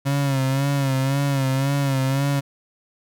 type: tone with vibrato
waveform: 35% pulse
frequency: 136.8 Hz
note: C#3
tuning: 23 cents flat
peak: -17 dBFS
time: 0.05-2.41 s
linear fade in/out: 20 ms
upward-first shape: sine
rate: 1.9 Hz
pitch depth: 59 cents each way
effects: none